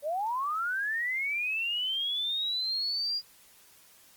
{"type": "linear sweep", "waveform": "sine", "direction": "up", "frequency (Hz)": [554.4, 4865], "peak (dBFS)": -28, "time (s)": [0.02, 3.22], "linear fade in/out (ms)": 50, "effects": ["white hiss -58 dBFS RMS until 4.16 s", "Opus 24 kbps"]}